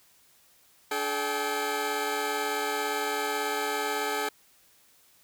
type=tone cluster; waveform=15% pulse; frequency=291.2 / 427.8 / 779 Hz; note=D4 / A4 / G5; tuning=-15 / -49 / -11 cents; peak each=-31 / -23 / -27 dBFS; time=0.91-4.29 s; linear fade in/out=5 ms; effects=white hiss -61 dBFS RMS until 5.23 s